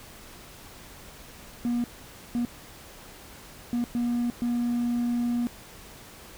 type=tone bursts at uneven times; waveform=triangle; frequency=239.7 Hz; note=A#3; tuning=48 cents sharp; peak=-21 dBFS; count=5; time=1.65-1.84 / 2.35-2.45 / 3.73-3.84 / 3.95-4.3 / 4.42-5.47 s; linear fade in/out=0 ms; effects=tanh soft clip ceiling -18 dBFS + pink hiss -47 dBFS RMS until 6.37 s